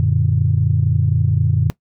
sine chord, Gb augmented, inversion none, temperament equal with one note detuned, 92.5 / 116.54 / 147.77 Hz, Gb2 / Bb2 / D3, 0 / 0 / +11 cents, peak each -17 dBFS, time 0-1.7 s, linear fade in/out 0 ms, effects noise-tail reverb RT60 0.1 s tail -20 dB re dry + tanh soft clip ceiling -3 dBFS

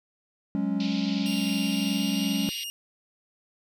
triangle chord, F# suspended second, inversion none, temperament equal, 185 / 207.7 / 277.2 Hz, F#3 / G#3 / C#4, 0 / 0 / 0 cents, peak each -28 / -26 / -27 dBFS, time 0.55-2.49 s, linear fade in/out 0 ms
white band-pass noise, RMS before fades -38 dBFS, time 0.8-2.64 s, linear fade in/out 2 ms, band 2300 to 4900 Hz, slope 48 dB/octave
sawtooth tone with pitch glide, 2794 to 2836 Hz, F7 to F7, 0 to +26 cents, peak -30 dBFS, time 1.26-2.7 s, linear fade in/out 0 ms, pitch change +26 cents, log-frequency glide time 1.58-2.32 s
effects none

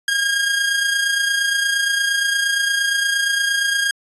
sawtooth tone with amplitude modulation, 1623 Hz, G#6, 40 cents flat, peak -11 dBFS, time 0.08-3.91 s, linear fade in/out 2 ms, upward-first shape sine, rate 28.6 Hz, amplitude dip 45%, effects resampled to 24000 Hz

